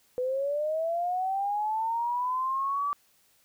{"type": "linear sweep", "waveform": "sine", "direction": "up", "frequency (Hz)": [494.6, 1161], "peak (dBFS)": -26, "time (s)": [0.18, 2.93], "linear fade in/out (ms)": 0, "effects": ["white hiss -65 dBFS RMS until 3.44 s"]}